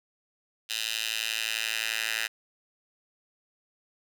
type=tone with high-pass filter sweep; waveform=10% pulse; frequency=111.5 Hz; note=A2; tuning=23 cents sharp; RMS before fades=-31 dBFS; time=0.69-2.28 s; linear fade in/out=20 ms; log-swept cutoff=3200 to 2100 Hz; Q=2.1; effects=none